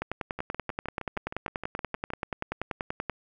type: two click trains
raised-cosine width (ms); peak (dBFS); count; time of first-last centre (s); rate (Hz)
0.5; -20 / -15; 12 / 33; 0.39-2.103 / 0.02-3.097; 6.42 / 10.4
effects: none